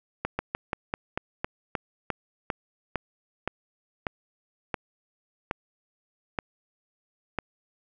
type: slowing click train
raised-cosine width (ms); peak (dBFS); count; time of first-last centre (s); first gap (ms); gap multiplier
0.5; -12; 17; 0.25-7.387; 140; 1.14
effects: none